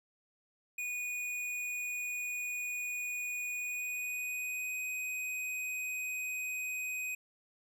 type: tone with pitch glide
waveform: square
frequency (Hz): 2465 to 2505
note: D#7 to D#7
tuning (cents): -17 to +11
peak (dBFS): -36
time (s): 0.78-7.15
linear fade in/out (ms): 5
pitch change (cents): +28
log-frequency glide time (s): 3.53-4.81
effects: none